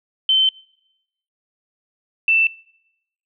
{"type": "tone pair in turn", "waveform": "sine", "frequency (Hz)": [3083, 2664], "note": ["G7", "E7"], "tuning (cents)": [-29, 18], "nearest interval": "minor third", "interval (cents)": 253, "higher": "first", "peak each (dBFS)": -12, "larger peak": "neither", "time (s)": [[0.29, 0.49], [2.28, 2.47]], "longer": "first", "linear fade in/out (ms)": 2, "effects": ["noise-tail reverb RT60 0.9 s tail -26 dB re dry"]}